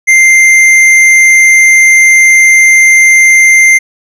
sine tone with hard clipping, 2093 Hz, C7, in tune, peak -3 dBFS, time 0.07-3.79 s, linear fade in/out 20 ms, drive 9 dB, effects none

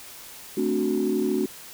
sine chord, D dominant seventh, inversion second, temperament equal, 220 / 261.6 / 293.7 / 370 Hz, A3 / C4 / D4 / F#4, 0 / 0 / 0 / 0 cents, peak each -27 / -28 / -27 / -24 dBFS, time 0.57-1.46 s, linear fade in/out 5 ms, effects tanh soft clip ceiling -14 dBFS + white hiss -43 dBFS RMS until 1.73 s

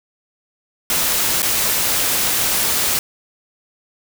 white noise with dropouts, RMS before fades -18 dBFS, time 0.9-2.99 s, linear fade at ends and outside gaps 1 ms, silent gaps 1.42-1.428 s, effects none

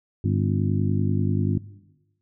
harmonic tone with a mistuned harmonic, 50.3 Hz, G1, 45 cents sharp, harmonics 2 / 3 / 4 / 5 / 6 / 7, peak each -22 / -26 / -28 / -30 / -32 / -33 dBFS, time 0.24-1.58 s, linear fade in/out 5 ms, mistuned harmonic 6, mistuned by -62 cents, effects noise-tail reverb RT60 1.0 s tail -18 dB re dry

